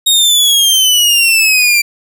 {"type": "exponential sweep", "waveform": "sawtooth", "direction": "down", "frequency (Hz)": [3760, 2349], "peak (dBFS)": -4, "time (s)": [0.06, 1.82], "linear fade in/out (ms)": 10, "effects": []}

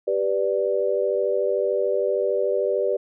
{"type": "chord", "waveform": "sine", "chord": "G major", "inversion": "none", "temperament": "equal", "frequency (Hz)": [392, 493.9, 587.3], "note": ["G4", "B4", "D5"], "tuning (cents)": [0, 0, 0], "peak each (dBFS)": -24, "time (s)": [0.07, 2.97], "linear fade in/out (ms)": 10, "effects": []}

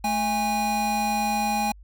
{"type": "tone pair together", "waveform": "square", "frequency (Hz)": [217.3, 820], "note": ["A3", "G#5"], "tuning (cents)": [-21, -22], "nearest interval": "octave + major seventh", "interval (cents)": 2299, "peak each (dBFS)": [-29, -24], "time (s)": [0.04, 1.72], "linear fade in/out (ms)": 5, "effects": ["added 50 Hz sine -44 dBFS peak until 1.83 s"]}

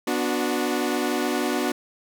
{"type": "chord", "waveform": "sawtooth", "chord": "B minor", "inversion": "none", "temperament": "equal with one note detuned", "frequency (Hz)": [246.9, 293.7, 365.5], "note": ["B3", "D4", "F#4"], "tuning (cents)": [0, 0, -21], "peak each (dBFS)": -23, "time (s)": [0.07, 1.72], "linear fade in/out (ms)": 5, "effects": []}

